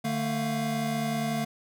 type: tone cluster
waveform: square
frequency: 149.2 / 223.5 / 701 Hz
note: D3 / A3 / F5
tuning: +28 / +27 / +6 cents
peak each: -34 / -30 / -34 dBFS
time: 0.04-1.45 s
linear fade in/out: 10 ms
effects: none